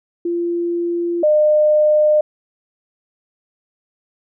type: tone pair in turn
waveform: sine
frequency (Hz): 344.1 / 605.9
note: F4 / D#5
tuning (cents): -26 / -46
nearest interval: minor seventh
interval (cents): 980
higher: second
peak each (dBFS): -17 / -10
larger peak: second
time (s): 0.25-1.23 / 1.23-2.21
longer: neither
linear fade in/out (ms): 5
effects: none